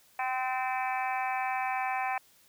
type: harmonic tone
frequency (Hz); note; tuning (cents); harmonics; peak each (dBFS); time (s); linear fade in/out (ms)
257.3; C4; -29; 3 / 4 / 5 / 6 / 7 / 8 / 9 / 10; -31 / -36 / -43 / -43 / -39 / -47 / -38 / -42; 0.19-2.18; 2
effects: white hiss -62 dBFS RMS until 2.48 s